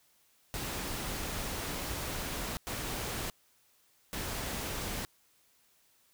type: noise bursts at uneven times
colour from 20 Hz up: pink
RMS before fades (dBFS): -37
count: 3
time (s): 0.54-2.57 / 2.67-3.3 / 4.13-5.05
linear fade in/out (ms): 0
effects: white hiss -68 dBFS RMS until 6.13 s